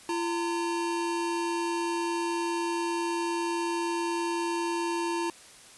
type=tone pair together; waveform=square; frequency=340.8 / 912.4 Hz; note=F4 / A#5; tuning=-42 / -37 cents; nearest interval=octave + perfect fourth; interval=1705 cents; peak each=-30 / -33 dBFS; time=0.09-5.3 s; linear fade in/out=2 ms; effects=white hiss -51 dBFS RMS until 5.77 s + resampled to 24000 Hz